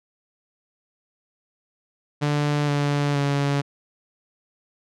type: tone with pitch steps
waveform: sawtooth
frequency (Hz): 146.83 / 144.22 / 141.66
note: D3 / D3 / C#3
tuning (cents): 0 / -31 / +38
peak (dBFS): -16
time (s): 2.21-3.62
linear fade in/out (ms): 20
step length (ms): 470
effects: low-pass 6000 Hz 12 dB/octave